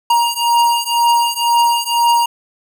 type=beating tone pair; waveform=square; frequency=941 / 943 Hz; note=A#5 / A#5; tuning=+16 / +20 cents; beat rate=2 Hz; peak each=-16 / -15 dBFS; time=0.1-2.26 s; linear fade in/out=5 ms; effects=none